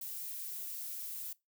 violet noise, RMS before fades -42 dBFS, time 0.01-1.33 s, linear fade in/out 5 ms, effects noise-tail reverb RT60 0.2 s tail -21 dB re dry

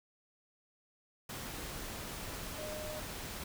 sine tone in noise, 612 Hz, D#5, 29 cents flat, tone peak -42 dBFS, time 2.58-3 s, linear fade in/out 5 ms, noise pink, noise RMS -43 dBFS, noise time 1.29-3.44 s, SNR -2 dB, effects none

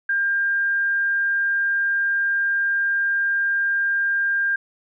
sine tone, 1600 Hz, G6, 35 cents sharp, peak -18 dBFS, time 0.09-4.56 s, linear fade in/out 5 ms, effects none

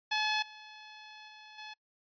10% pulse tone with level steps, 857 Hz, A5, 46 cents flat, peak -20 / -40 / -42 / -35 dBFS, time 0.11-1.74 s, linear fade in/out 10 ms, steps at 0.42 / 1.28 / 1.58 s, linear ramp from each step 5 ms, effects noise-tail reverb RT60 0.1 s tail -26 dB re dry + resampled to 11025 Hz

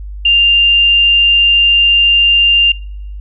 sine tone, 2794 Hz, F7, in tune, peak -6 dBFS, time 0.25-2.72 s, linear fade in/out 5 ms, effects noise-tail reverb RT60 0.8 s tail -26 dB re dry + added 50 Hz sine -23 dBFS peak until 3.2 s

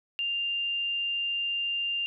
sine tone, 2794 Hz, F7, in tune, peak -27 dBFS, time 0.19-2.06 s, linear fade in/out 0 ms, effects none

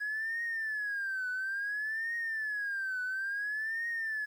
triangle tone with vibrato, 1670 Hz, G#6, 9 cents sharp, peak -29 dBFS, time 0-4.26 s, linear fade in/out 20 ms, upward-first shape triangle, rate 0.58 Hz, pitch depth 200 cents each way, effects tanh soft clip ceiling -29 dBFS + 11-bit

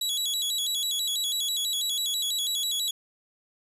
sawtooth tone with vibrato, 3626 Hz, A#7, 49 cents flat, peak -23 dBFS, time 0.01-2.91 s, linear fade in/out 5 ms, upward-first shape square, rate 6.1 Hz, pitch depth 130 cents each way, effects resampled to 32000 Hz + 9-bit

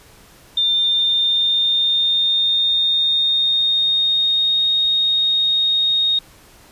sine tone with pitch glide, 3602 to 3723 Hz, A7 to A#7, +40 to -3 cents, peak -14 dBFS, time 0.57-6.19 s, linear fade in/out 5 ms, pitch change +57 cents, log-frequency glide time 0.79-4.67 s, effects pink hiss -47 dBFS RMS until 6.71 s + resampled to 32000 Hz

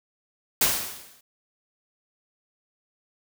white noise with exponential decay, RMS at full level -18 dBFS, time 0.61-1.21 s, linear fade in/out 5 ms, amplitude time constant 130 ms, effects none

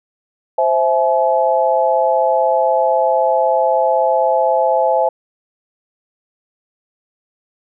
sine chord, C augmented, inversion none, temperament equal with one note detuned, 523.3 / 659.3 / 851 Hz, C5 / E5 / G#5, 0 / 0 / +42 cents, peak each -16 dBFS, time 0.58-5.09 s, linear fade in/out 5 ms, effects none

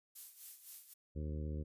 violet noise with tremolo, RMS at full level -47 dBFS, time 0.15-0.94 s, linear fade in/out 10 ms, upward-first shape sine, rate 3.9 Hz, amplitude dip 70%
harmonic tone, 75.9 Hz, D#2, 42 cents flat, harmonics 1 / 2 / 3 / 4 / 5 / 6 / 7, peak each -39 / -45 / -49 / -51 / -53 / -55 / -56 dBFS, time 1.15-1.64 s, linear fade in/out 20 ms
effects resampled to 32000 Hz

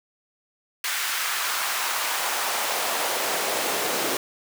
pink noise with high-pass filter sweep, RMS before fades -26 dBFS, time 0.84-4.17 s, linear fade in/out 2 ms, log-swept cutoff 1600 to 370 Hz, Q 1.3, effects none

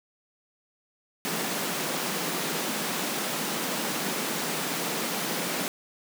pink high-pass noise, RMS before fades -30 dBFS, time 1.25-5.68 s, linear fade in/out 0 ms, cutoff 160 Hz, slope 48 dB/octave, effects none

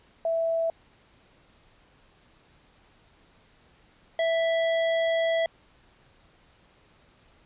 sine / square tone pair in turn, 659.3 / 659.3 Hz, E5 / E5, 0 / 0 cents, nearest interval unison, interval 0 cents, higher neither, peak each -23 dBFS, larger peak neither, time 0.25-0.7 / 4.19-5.46 s, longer second, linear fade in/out 2 ms, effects pink hiss -60 dBFS RMS until 7.45 s + resampled to 8000 Hz

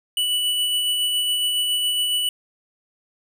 square tone with tremolo, 2960 Hz, F#7, in tune, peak -19 dBFS, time 0.17-2.29 s, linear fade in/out 2 ms, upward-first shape sine, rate 7.2 Hz, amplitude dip 25%, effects none

